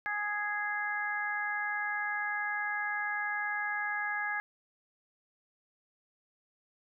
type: harmonic tone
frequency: 415.3 Hz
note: G#4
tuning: in tune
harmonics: 2 / 3 / 4 / 5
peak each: -38 / -41 / -33 / -39 dBFS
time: 0.06-4.4 s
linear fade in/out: 0 ms
effects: none